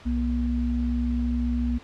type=tone pair together; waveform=sine; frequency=63.6 / 240.1 Hz; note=C2 / B3; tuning=-48 / -49 cents; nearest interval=octave + major seventh; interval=2299 cents; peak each=-25 dBFS; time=0.05-1.79 s; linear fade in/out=20 ms; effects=pink hiss -48 dBFS RMS until 1.83 s + low-pass 4000 Hz 12 dB/octave